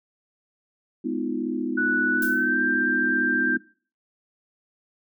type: chord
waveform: sine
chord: F half-diminished seventh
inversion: first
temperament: just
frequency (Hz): 209.5 / 251.4 / 314.3 / 349.2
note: Ab3 / Cb4 / Eb4 / F4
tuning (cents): +15 / +31 / +18 / 0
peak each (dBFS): -33 / -28 / -29 / -32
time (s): 1.04-3.58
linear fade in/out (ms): 10
type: tone with pitch glide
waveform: sine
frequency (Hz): 1480 to 1577.1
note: F#6 to G6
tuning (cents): 0 to +10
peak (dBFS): -21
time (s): 1.77-3.57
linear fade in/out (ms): 10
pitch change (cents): +110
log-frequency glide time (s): 2.15-2.61
type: noise with exponential decay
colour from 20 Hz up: violet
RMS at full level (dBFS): -30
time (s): 2.22-2.5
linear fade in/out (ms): 2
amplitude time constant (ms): 60
effects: noise-tail reverb RT60 0.4 s tail -19 dB re dry